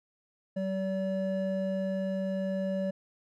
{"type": "tone pair together", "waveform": "triangle", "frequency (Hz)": [191.2, 573], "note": ["G3", "D5"], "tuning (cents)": [-43, -43], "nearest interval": "octave + perfect fifth", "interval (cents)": 1900, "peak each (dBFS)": [-29, -30], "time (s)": [0.56, 2.91], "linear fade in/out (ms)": 10, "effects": []}